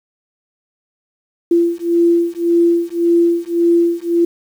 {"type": "beating tone pair", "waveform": "sine", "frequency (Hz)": [340.1, 341.9], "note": ["F4", "F4"], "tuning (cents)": [-46, -37], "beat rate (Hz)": 1.8, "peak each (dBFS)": -14, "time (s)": [1.51, 4.25], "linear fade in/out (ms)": 5, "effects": ["7-bit"]}